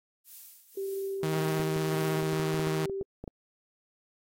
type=noise with tremolo; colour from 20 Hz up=violet; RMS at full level=-45 dBFS; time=0.24-2.26 s; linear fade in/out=50 ms; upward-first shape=triangle; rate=1.8 Hz; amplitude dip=80%
type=tone; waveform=sine; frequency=390 Hz; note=G4; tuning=9 cents flat; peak=-31 dBFS; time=0.77-3.03 s; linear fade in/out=5 ms
type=tone with vibrato; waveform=sawtooth; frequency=157.8 Hz; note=D#3; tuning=25 cents sharp; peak=-25 dBFS; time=1.23-2.86 s; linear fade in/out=2 ms; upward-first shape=triangle; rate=16 Hz; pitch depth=22 cents each way
type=clicks; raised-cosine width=2 ms; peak=-26 dBFS; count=12; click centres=1.6 / 1.763 / 2.229 / 2.332 / 2.398 / 2.544 / 2.595 / 2.671 / 2.897 / 3.012 / 3.24 / 3.278 s
effects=AAC 48 kbps